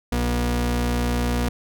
sawtooth tone pair together, 60 / 120 Hz, B1 / B2, -49 / -49 cents, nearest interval octave, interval 1200 cents, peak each -18 dBFS, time 0.12-1.49 s, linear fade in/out 5 ms, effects none

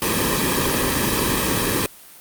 pink noise with comb filter, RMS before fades -20 dBFS, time 0.02-1.86 s, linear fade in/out 0 ms, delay 1.4 ms, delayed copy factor -0.8, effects white hiss -44 dBFS RMS until 2.2 s + Opus 32 kbps

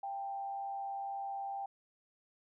sine tone with frequency modulation, 790 Hz, G5, 13 cents sharp, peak -37 dBFS, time 0.03-1.66 s, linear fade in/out 5 ms, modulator 102 Hz, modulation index 0.39, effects none

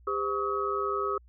sine tone cluster, 401.8 / 512 / 1126 / 1274 Hz, G4 / C5 / C#6 / D#6, +43 / -38 / +27 / +41 cents, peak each -31 / -38 / -35 / -30 dBFS, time 0.07-1.18 s, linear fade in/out 5 ms, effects added 60 Hz sine -53 dBFS peak until 1.28 s

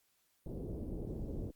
pink low-pass noise, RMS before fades -41 dBFS, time 0.46-1.51 s, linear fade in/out 5 ms, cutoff 470 Hz, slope 24 dB/octave, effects white hiss -75 dBFS RMS until 1.55 s + Opus 48 kbps

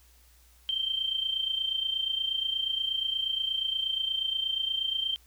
sine tone with amplitude modulation, 3136 Hz, G7, in tune, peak -24 dBFS, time 0.69-5.16 s, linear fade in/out 0 ms, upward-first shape sine, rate 28.4 Hz, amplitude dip 70%, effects added 60 Hz sine -58 dBFS peak until 5.26 s + white hiss -62 dBFS RMS until 5.26 s

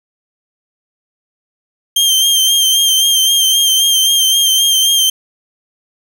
sawtooth tone with vibrato, 3168 Hz, G7, 18 cents sharp, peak -6 dBFS, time 1.96-5.1 s, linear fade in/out 5 ms, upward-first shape sine, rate 3.8 Hz, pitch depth 34 cents each way, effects none

